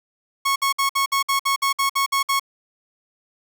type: tone bursts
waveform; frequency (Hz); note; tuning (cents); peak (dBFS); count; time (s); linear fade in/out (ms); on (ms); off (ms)
sawtooth; 1100; C#6; -14; -14; 12; 0.45-2.397; 10; 110; 57
effects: none